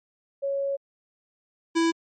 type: tone pair in turn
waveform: sine / square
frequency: 554.4 / 330.7 Hz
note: C#5 / E4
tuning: 0 / +6 cents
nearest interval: major sixth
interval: 894 cents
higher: first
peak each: -24 / -20 dBFS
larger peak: second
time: 0.42-0.77 / 1.75-1.92 s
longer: first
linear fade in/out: 20 ms
effects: MP3 32 kbps